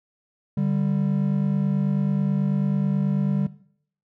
triangle tone pair together, 146.77 / 196 Hz, D3 / G3, -1 / 0 cents, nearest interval perfect fourth, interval 501 cents, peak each -21 dBFS, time 0.57-3.47 s, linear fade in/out 5 ms, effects noise-tail reverb RT60 0.6 s tail -18 dB re dry

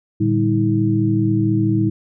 sine tone cluster, 113.2 / 147.3 / 197.5 / 320.2 Hz, A2 / D3 / G3 / D#4, +50 / +6 / +13 / +50 cents, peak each -18 / -25 / -21 / -18 dBFS, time 0.2-1.9 s, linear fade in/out 10 ms, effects none

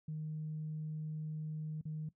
sine tone with dropouts, 154.8 Hz, D#3, 9 cents flat, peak -37 dBFS, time 0.08-2.09 s, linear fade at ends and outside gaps 5 ms, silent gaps 1.813-1.853 s, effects noise-tail reverb RT60 0.1 s tail -18 dB re dry + tanh soft clip ceiling -33 dBFS

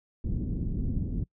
pink low-pass noise, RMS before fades -30 dBFS, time 0.24-1.24 s, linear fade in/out 5 ms, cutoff 280 Hz, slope 24 dB/octave, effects noise-tail reverb RT60 0.1 s tail -25 dB re dry

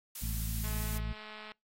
blue noise, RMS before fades -41 dBFS, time 0.15-0.98 s, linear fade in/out 5 ms
harmonic tone, 55 Hz, A1, in tune, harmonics 1 / 2 / 3 / 4, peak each -34 / -40 / -44 / -46 dBFS, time 0.22-1.13 s, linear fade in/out 5 ms
click train, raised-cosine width 0.3 ms, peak -32 dBFS, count 189, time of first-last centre 0.64-1.519 s, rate 214 Hz
effects noise-tail reverb RT60 0.2 s tail -25 dB re dry + AAC 48 kbps

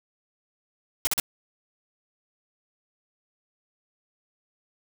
white noise bursts, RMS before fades -24 dBFS, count 3, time 1.05-1.199 s, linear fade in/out 0 ms, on 21 ms, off 43 ms, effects none

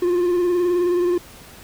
triangle tone with vibrato, 353.5 Hz, F4, 21 cents sharp, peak -14 dBFS, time 0.02-1.18 s, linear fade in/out 5 ms, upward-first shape sine, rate 19 Hz, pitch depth 37 cents each way, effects pink hiss -43 dBFS RMS until 1.63 s

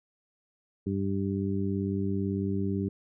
harmonic tone, 98 Hz, G2, in tune, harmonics 1 / 2 / 3 / 4, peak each -32 / -30 / -34 / -35 dBFS, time 0.86-2.89 s, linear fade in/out 10 ms, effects none

